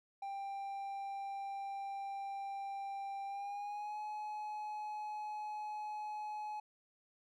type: tone with pitch glide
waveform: triangle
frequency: 790 to 846.7 Hz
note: G5 to G#5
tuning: +13 to +33 cents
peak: -38 dBFS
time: 0.22-6.6 s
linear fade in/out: 5 ms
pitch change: +120 cents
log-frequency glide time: 3.26-3.99 s
effects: none